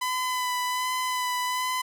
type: tone with vibrato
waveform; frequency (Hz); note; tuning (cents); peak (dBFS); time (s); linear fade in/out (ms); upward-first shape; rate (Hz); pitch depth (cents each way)
sawtooth; 1004; B5; +28; -22; 0.01-1.82; 10; sine; 1.3; 18
effects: none